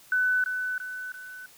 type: tone with echo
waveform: sine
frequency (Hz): 1500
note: F#6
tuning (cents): +23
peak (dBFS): -21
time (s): 0.12-0.44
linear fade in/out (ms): 2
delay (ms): 340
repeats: 3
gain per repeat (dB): -6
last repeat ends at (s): 1.46
effects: white hiss -54 dBFS RMS until 1.57 s